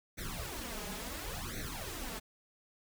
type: noise with flanger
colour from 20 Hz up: pink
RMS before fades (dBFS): -41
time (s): 0.17-2.2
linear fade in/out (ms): 20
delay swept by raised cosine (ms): 0.49 to 4.89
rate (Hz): 0.71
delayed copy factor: +1
effects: none